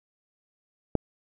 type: click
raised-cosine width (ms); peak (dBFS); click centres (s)
2; -9; 0.953
effects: none